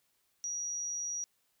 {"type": "tone", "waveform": "sine", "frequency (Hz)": 5770, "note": "F#8", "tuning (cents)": -44, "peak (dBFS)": -34, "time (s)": [0.44, 1.24], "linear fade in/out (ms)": 0, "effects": ["white hiss -75 dBFS RMS until 1.6 s"]}